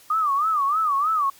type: tone with vibrato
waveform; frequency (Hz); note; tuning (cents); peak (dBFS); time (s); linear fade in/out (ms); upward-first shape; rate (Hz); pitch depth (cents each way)
sine; 1200; D6; +37; -18; 0.1-1.3; 5; sine; 3.2; 160
effects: white hiss -51 dBFS RMS until 1.39 s + MP3 96 kbps